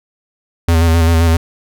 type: tone with vibrato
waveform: square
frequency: 82.8 Hz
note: E2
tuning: 8 cents sharp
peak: -9 dBFS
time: 0.68-1.37 s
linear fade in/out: 5 ms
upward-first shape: square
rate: 7.6 Hz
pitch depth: 30 cents each way
effects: none